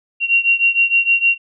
sine beating tone pair, 2750 / 2756.5 Hz, F7 / F7, -27 / -23 cents, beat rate 6.5 Hz, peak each -14 / -16 dBFS, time 0.2-1.38 s, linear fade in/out 50 ms, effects none

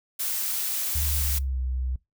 blue noise, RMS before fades -28 dBFS, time 0.19-1.39 s, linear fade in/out 10 ms
sine tone with pitch glide, 72.4 to 63.76 Hz, D2 to C2, -24 to -44 cents, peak -25 dBFS, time 0.95-1.96 s, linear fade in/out 5 ms, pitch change -220 cents, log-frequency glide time 1.18-1.6 s
effects noise-tail reverb RT60 0.2 s tail -22 dB re dry

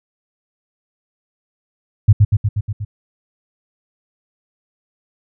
sine tone with echo, 103.83 Hz, G#2, in tune, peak -3 dBFS, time 2.08-2.13 s, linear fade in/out 10 ms, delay 120 ms, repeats 6, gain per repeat -3 dB, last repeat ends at 2.85 s, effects none

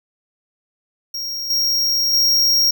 square tone with level steps, 5588 Hz, F8, in tune, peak -24 / -16 / -13 dBFS, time 1.14-2.71 s, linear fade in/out 5 ms, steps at 1.5 / 2.13 s, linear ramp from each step 5 ms, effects none

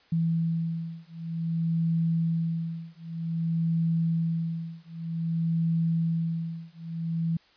sine beating tone pair, 164.81 / 165.34 Hz, E3 / E3, 0 / +6 cents, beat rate 0.53 Hz, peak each -28 dBFS, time 0.12-7.37 s, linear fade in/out 5 ms, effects white hiss -60 dBFS RMS until 7.56 s + resampled to 11025 Hz

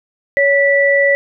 sine tone pair together, 561 / 1962.6 Hz, C#5 / B6, +21 / -11 cents, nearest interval octave + minor seventh, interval 2168 cents, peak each -12 dBFS, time 0.37-1.15 s, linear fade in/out 0 ms, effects none

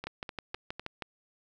two click trains, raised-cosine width 0.3 ms, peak -22 / -20 dBFS, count 4 / 7, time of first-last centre 0.04-0.796 / 0.07-1.022 s, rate 3.97 / 6.3 Hz, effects none

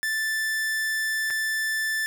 45% pulse tone with dropouts, 1761 Hz, A6, 1 cent sharp, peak -24 dBFS, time 0.03-2.06 s, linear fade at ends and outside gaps 0 ms, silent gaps 1.302-1.306 s, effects none

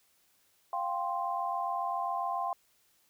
sine chord, F suspended second, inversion none, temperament just, 698.5 / 785.8 / 1047.7 Hz, F5 / G5 / C6, 0 / +4 / +2 cents, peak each -35 / -35 / -34 dBFS, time 0.73-2.53 s, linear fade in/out 2 ms, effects white hiss -69 dBFS RMS until 3.09 s

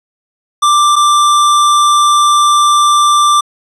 square tone pair in turn, 1180 / 1180 Hz, D6 / D6, +8 / +8 cents, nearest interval unison, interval 0 cents, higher neither, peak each -7 dBFS, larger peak neither, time 0.62-0.96 / 0.96-3.41 s, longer second, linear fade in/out 10 ms, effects resampled to 24000 Hz + 8-bit

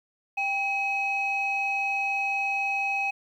sine tone pair together, 791.1 / 2546 Hz, G5 / D#7, +16 / +39 cents, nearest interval octave + minor sixth, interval 2023 cents, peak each -28 / -25 dBFS, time 0.37-3.11 s, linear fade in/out 10 ms, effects tanh soft clip ceiling -19 dBFS + 10-bit

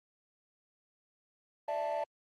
triangle chord, D suspended second, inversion none, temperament just, 587.3 / 660.7 / 881 Hz, D5 / E5 / A5, 0 / +4 / +2 cents, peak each -33 dBFS, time 1.68-2.04 s, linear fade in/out 5 ms, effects tanh soft clip ceiling -26 dBFS + Opus 24 kbps

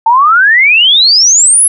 sine exponential sweep, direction up, 880 to 11180 Hz, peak -3 dBFS, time 0.06-1.68 s, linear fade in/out 5 ms, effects none

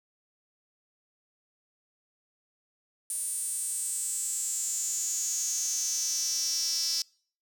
sawtooth tone with high-pass filter sweep, 329.6 Hz, E4, in tune, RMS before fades -31 dBFS, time 3.1-7.02 s, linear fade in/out 2 ms, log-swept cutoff 9300 to 5200 Hz, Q 8.1, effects noise-tail reverb RT60 0.5 s tail -26 dB re dry

